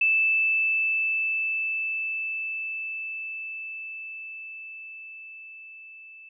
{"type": "tone with level ramp", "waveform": "sine", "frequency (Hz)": 2635, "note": "E7", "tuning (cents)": -1, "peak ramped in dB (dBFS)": [-18, -44], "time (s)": [0.01, 6.29], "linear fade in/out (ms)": 5, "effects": []}